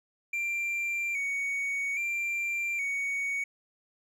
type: tone with vibrato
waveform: triangle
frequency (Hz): 2300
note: D7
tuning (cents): -37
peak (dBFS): -27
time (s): 0.33-3.44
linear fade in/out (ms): 5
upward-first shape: square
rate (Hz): 0.61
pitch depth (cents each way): 50
effects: none